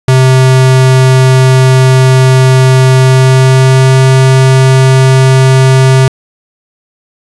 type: tone with pitch glide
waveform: square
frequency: 130.4 to 131.69 Hz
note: C3 to C3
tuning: -5 to +12 cents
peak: -3 dBFS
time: 0.08-6.08 s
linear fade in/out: 2 ms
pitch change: +17 cents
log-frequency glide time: 2.97-4.01 s
effects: resampled to 24000 Hz + 7-bit